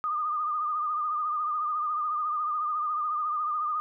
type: tone with vibrato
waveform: sine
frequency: 1218 Hz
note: D#6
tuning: 37 cents flat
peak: -26 dBFS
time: 0.04-3.8 s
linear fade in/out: 0 ms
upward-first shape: triangle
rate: 14 Hz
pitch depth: 64 cents each way
effects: none